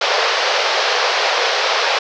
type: band-pass noise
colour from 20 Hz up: pink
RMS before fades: -17 dBFS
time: 0.01-1.99 s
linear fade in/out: 5 ms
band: 450 to 5500 Hz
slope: 48 dB/octave
effects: none